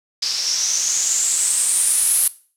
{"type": "noise with low-pass filter sweep", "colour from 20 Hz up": "blue", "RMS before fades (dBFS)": -19, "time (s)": [0.22, 2.28], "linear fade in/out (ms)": 5, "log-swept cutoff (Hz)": [5000, 11000], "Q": 7.3, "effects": ["noise-tail reverb RT60 0.4 s tail -18 dB re dry"]}